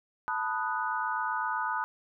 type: chord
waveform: sine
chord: B dominant seventh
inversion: third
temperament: equal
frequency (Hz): 880 / 987.8 / 1244.5 / 1480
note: A5 / B5 / D#6 / F#6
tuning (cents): 0 / 0 / 0 / 0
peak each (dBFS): -34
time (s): 0.28-1.84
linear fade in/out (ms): 0
effects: none